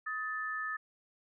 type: tone pair together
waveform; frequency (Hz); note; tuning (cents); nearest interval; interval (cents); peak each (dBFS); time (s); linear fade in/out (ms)
sine; 1264.4 / 1760; D#6 / A6; +27 / 0; tritone; 573; -38 / -36; 0.06-0.77; 10
effects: none